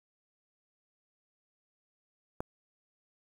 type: click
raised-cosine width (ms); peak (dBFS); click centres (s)
1; -20; 2.405
effects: 8-bit